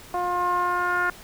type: tone with low-pass filter sweep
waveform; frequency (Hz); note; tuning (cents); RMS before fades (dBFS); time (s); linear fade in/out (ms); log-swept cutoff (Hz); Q
10% pulse; 355.4; F4; +30; -24; 0.14-1.1; 2; 860 to 1500; 4.3
effects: pink hiss -45 dBFS RMS until 1.23 s